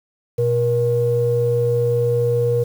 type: tone pair together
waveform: sine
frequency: 121.3 / 476.3 Hz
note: B2 / A#4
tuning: -31 / +37 cents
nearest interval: 2 octaves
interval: 2368 cents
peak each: -19 / -16 dBFS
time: 0.38-2.64 s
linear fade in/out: 10 ms
effects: tanh soft clip ceiling -7 dBFS + 7-bit